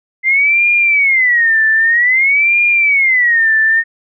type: tone with vibrato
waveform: sine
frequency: 2063 Hz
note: C7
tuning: 25 cents flat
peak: -8 dBFS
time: 0.23-3.84 s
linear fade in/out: 50 ms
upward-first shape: sine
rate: 0.52 Hz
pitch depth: 270 cents each way
effects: none